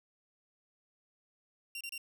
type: tone bursts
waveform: sawtooth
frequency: 2762 Hz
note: F7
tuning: 20 cents flat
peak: -36 dBFS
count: 3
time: 1.75-1.979 s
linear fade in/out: 2 ms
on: 57 ms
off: 29 ms
effects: none